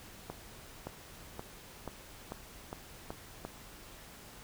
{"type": "accelerating click train", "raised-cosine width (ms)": 1, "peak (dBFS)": -25, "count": 8, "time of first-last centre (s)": [0.3, 3.45], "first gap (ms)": 570, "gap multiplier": 0.92, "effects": ["pink hiss -52 dBFS RMS until 4.43 s"]}